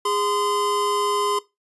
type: tone pair together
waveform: square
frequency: 410.5 / 1029.6 Hz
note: G#4 / C6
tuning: -20 / -28 cents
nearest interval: octave + major third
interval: 1592 cents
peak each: -25 / -23 dBFS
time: 0.05-1.39 s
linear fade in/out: 5 ms
effects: noise-tail reverb RT60 0.2 s tail -18 dB re dry + resampled to 24000 Hz